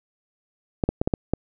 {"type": "clicks", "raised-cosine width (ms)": 2, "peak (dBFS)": -7, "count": 6, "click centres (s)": [0.838, 0.89, 1.015, 1.075, 1.138, 1.336], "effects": []}